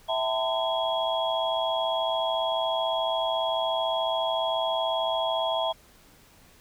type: tone cluster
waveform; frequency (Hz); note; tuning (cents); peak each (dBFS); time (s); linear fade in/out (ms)
sine; 656 / 770 / 897 / 1015 / 3315; E5 / G5 / A5 / B5 / G#7; -9 / -31 / +33 / +47 / -4; -27 / -35 / -31 / -34 / -31; 0.08-5.73; 20
effects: pink hiss -56 dBFS RMS until 6.6 s